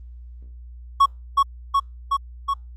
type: tone with echo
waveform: triangle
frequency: 1108.7 Hz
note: C#6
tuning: in tune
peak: -9 dBFS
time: 1-1.06 s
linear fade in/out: 10 ms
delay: 370 ms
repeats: 4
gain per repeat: -2 dB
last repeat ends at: 2.54 s
effects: added 60 Hz sine -37 dBFS peak until 2.76 s + Opus 24 kbps